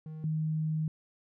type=tone pair in turn; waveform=triangle / sine; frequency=156.5 / 156.5 Hz; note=D#3 / D#3; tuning=+10 / +10 cents; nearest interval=unison; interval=0 cents; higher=neither; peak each=-37 / -28 dBFS; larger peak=second; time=0.06-0.24 / 0.24-0.88 s; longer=second; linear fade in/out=2 ms; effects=none